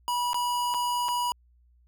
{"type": "tone with dropouts", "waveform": "square", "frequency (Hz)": 973, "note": "B5", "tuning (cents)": -26, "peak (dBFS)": -26, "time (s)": [0.08, 1.32], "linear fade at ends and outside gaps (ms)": 0, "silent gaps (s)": [[0.332, 0.344], [0.74, 0.745], [1.084, 1.088]], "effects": ["added 60 Hz sine -58 dBFS peak until 1.87 s"]}